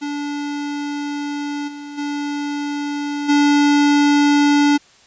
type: tone with level steps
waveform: square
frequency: 289.7 Hz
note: D4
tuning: 24 cents flat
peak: -23 / -31 / -22 / -12 dBFS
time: 0.01-4.78 s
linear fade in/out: 20 ms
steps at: 1.67 / 1.97 / 3.28 s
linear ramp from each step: 20 ms
effects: white hiss -50 dBFS RMS until 5.06 s + resampled to 16000 Hz